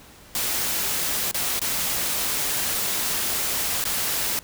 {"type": "noise with dropouts", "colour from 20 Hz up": "white", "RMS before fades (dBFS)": -25, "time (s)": [0.35, 4.39], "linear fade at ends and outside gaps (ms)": 0, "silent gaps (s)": [[1.312, 1.345], [1.593, 1.616], [3.84, 3.853]], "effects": ["pink hiss -48 dBFS RMS until 4.43 s"]}